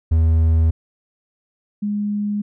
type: tone pair in turn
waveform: triangle / sine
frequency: 80.8 / 206.6 Hz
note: E2 / G#3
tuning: -34 / -9 cents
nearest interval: octave + major third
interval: 1625 cents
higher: second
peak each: -10 / -19 dBFS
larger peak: first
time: 0.11-0.71 / 1.82-2.42 s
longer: neither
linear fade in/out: 10 ms
effects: none